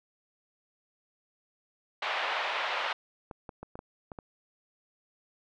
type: band-pass noise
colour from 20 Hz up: pink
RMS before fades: -32 dBFS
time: 2.02-2.93 s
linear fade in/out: 5 ms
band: 650 to 3400 Hz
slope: 24 dB/octave
type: clicks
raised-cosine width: 1 ms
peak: -27 dBFS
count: 7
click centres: 3.312 / 3.492 / 3.63 / 3.755 / 3.791 / 4.118 / 4.188 s
effects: none